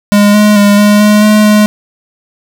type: tone with pitch steps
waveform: square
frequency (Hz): 205.2 / 209.8 / 203.8 / 207.2 / 209.7 / 212.2 / 210.6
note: G#3 / G#3 / G#3 / G#3 / G#3 / G#3 / G#3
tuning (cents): -21 / +18 / -32 / -4 / +17 / +38 / +24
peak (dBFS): -4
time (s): 0.12-1.66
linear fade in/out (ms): 0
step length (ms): 220
effects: none